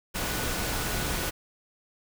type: tone in noise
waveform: sine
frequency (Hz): 1474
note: F#6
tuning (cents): -7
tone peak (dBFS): -41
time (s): 0.14-1.31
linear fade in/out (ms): 20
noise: pink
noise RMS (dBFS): -30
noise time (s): 0.14-1.31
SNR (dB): -14
effects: none